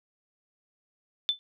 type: tone with exponential decay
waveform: sine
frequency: 3520 Hz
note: A7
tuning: in tune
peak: -18 dBFS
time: 1.29-1.39 s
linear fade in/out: 0 ms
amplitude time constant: 21 ms
effects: none